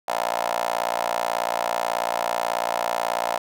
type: tone with high-pass filter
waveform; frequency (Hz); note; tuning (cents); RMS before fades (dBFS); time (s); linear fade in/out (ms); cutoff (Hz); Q
15% pulse; 58.27; A#1; 0; -25; 0.08-3.38; 5; 750; 7.5
effects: none